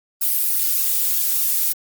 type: noise with flanger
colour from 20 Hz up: violet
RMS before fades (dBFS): -19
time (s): 0.21-1.73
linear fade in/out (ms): 10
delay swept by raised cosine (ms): 0.73 to 5.23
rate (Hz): 1.7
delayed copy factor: +0.5
effects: Opus 32 kbps